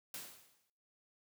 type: noise with exponential decay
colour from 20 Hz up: white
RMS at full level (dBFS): -43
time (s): 0.14-0.7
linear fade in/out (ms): 2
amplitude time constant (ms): 120
effects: noise-tail reverb RT60 0.7 s tail -25 dB re dry + high-pass 80 Hz 12 dB/octave